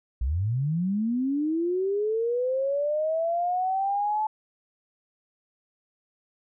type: linear sweep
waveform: sine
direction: up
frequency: 55.4 to 870 Hz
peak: -23 dBFS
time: 0.21-4.27 s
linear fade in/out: 5 ms
effects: none